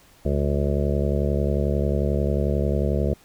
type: harmonic tone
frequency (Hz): 71.2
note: C#2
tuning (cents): +47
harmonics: 1 / 2 / 3 / 5 / 6 / 7 / 8 / 9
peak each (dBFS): -23 / -26 / -28 / -30 / -31 / -31 / -32 / -33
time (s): 0.25-3.14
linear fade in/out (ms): 5
effects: pink hiss -54 dBFS RMS until 3.24 s